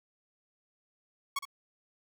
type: tone with echo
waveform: sawtooth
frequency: 1108.7 Hz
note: C#6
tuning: in tune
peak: -26 dBFS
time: 1.36-1.39 s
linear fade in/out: 5 ms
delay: 63 ms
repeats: 1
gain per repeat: -10 dB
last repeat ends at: 1.453 s
effects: none